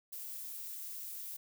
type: noise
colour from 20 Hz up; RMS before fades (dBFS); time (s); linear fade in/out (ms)
violet; -44; 0.12-1.37; 10
effects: none